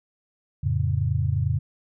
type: chord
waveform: sine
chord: F augmented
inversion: none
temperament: equal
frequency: 87.31 / 110 / 138.59 Hz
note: F2 / A2 / C#3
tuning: 0 / 0 / 0 cents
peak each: -25 dBFS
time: 0.63-1.59 s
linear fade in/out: 10 ms
effects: none